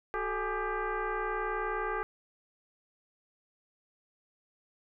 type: tone with frequency modulation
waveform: sine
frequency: 374.2 Hz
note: F#4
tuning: 20 cents sharp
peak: -30 dBFS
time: 0.14-2.03 s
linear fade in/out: 0 ms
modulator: 404 Hz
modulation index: 3.4
effects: none